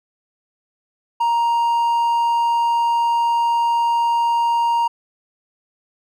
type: tone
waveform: triangle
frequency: 936 Hz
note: A#5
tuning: 7 cents sharp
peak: -13 dBFS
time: 1.2-4.88 s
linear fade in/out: 10 ms
effects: none